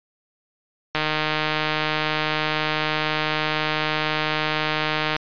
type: click train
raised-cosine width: 0.3 ms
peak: -6 dBFS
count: 650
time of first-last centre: 0.95-5.164 s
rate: 154 Hz
effects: resampled to 11025 Hz